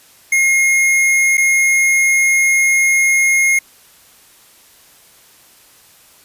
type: tone with dropouts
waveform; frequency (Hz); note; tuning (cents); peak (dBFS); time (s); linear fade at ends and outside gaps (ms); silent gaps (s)
square; 2146; C7; +43; -11; 0.32-3.59; 5; 1.372-1.378
effects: white hiss -47 dBFS RMS until 6.24 s + resampled to 32000 Hz